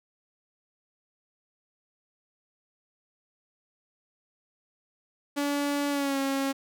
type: tone with pitch glide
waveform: sawtooth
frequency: 286.4 to 272.8 Hz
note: D4 to C#4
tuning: -43 to -28 cents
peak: -22 dBFS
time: 5.36-6.53 s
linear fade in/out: 20 ms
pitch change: -85 cents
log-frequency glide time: 5.9-6.18 s
effects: none